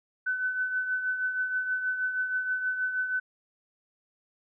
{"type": "tone with tremolo", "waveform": "sine", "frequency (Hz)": 1509, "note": "F#6", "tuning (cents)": 34, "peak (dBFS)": -24, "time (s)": [0.26, 3.2], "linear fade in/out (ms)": 10, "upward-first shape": "triangle", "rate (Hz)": 6.3, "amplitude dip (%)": 60, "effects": []}